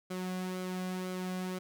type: tone with flanger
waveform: sawtooth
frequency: 184 Hz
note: F#3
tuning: 9 cents flat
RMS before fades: -37 dBFS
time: 0.1-1.59 s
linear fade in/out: 10 ms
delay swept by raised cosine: 1.1 to 2.3 ms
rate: 2 Hz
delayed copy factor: -0.5
effects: none